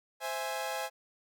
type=chord; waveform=sawtooth; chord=C augmented; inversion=none; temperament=equal; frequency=523.3 / 659.3 / 830.6 Hz; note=C5 / E5 / G#5; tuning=0 / 0 / 0 cents; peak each=-35 / -35 / -33 dBFS; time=0.2-0.9 s; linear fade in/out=50 ms; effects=none